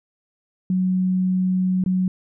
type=tone with dropouts; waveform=sine; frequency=185 Hz; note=F#3; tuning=in tune; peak=-17 dBFS; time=0.7-2.08 s; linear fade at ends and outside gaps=2 ms; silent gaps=1.839-1.861 s; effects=none